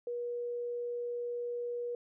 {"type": "tone", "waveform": "sine", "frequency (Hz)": 480.9, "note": "B4", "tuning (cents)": -46, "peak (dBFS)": -34, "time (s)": [0.07, 1.95], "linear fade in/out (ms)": 2, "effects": []}